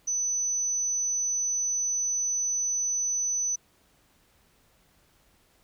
sine tone, 6000 Hz, F#8, 23 cents sharp, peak -25 dBFS, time 0.07-3.56 s, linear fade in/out 10 ms, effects pink hiss -64 dBFS RMS until 5.63 s

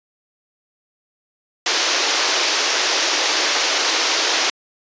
white band-pass noise, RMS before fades -19 dBFS, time 1.66-4.5 s, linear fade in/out 2 ms, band 300 to 6300 Hz, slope 48 dB/octave, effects resampled to 16000 Hz

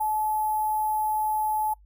sine tone with sample-and-hold, 859 Hz, A5, 42 cents flat, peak -23 dBFS, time 0-1.74 s, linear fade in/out 10 ms, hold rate 11025 Hz, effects noise-tail reverb RT60 0.1 s tail -22 dB re dry + added 50 Hz sine -51 dBFS peak until 1.85 s

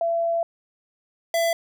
sine / square tone pair in turn, 673 / 669.7 Hz, E5 / E5, +36 / +27 cents, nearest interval unison, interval 9 cents, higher first, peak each -20 / -20 dBFS, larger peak neither, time 0.01-0.43 / 1.34-1.53 s, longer first, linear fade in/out 2 ms, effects none

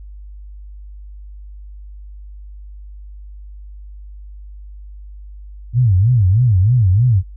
sine tone with vibrato, 107.1 Hz, A2, 46 cents flat, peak -9 dBFS, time 5.73-7.23 s, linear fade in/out 50 ms, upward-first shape sine, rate 3.2 Hz, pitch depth 300 cents each way, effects added 50 Hz sine -32 dBFS peak until 7.36 s

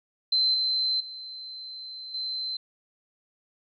sine tone with level steps, 4083 Hz, C8, 43 cents flat, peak -20 / -23 / -37 / -29 dBFS, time 0.32-2.57 s, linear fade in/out 5 ms, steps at 0.54 / 1 / 2.14 s, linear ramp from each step 5 ms, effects none

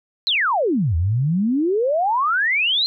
sine exponential two-way sweep, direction down then up, 4218 to 78.4 to 4218 Hz, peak -16 dBFS, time 0.27-2.86 s, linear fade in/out 0 ms, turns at 0.96 s, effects none

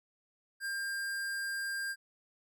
square tone, 1599 Hz, G6, 34 cents sharp, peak -35 dBFS, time 0.6-1.96 s, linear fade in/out 50 ms, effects none

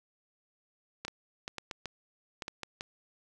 clicks, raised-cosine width 0.2 ms, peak -20 dBFS, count 10, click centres 1.05 / 1.081 / 1.479 / 1.583 / 1.712 / 1.857 / 2.422 / 2.481 / 2.633 / 2.809 s, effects none

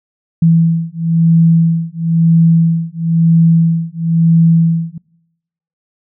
sine beating tone pair, 164.81 / 165.81 Hz, E3 / E3, 0 / +10 cents, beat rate 1 Hz, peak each -11 dBFS, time 0.42-4.98 s, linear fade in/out 5 ms, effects noise-tail reverb RT60 0.9 s tail -25 dB re dry

